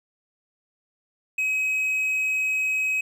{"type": "tone", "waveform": "triangle", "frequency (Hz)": 2542, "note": "D#7", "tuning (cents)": 36, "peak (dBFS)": -20, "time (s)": [1.38, 3.01], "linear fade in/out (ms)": 5, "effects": []}